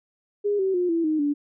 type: tone with pitch steps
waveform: sine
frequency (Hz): 410 / 382.5 / 356.9 / 333 / 310.7 / 289.9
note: G#4 / G4 / F4 / E4 / D#4 / D4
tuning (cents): -22 / -42 / +38 / +18 / -2 / -22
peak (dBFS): -20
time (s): 0.44-1.34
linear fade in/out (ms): 20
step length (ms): 150
effects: none